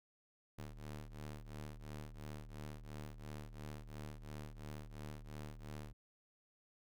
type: ring-modulated tone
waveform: sawtooth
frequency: 75.1 Hz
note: D2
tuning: 39 cents sharp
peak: -40 dBFS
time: 0.58-5.93 s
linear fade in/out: 10 ms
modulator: 39 Hz
effects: none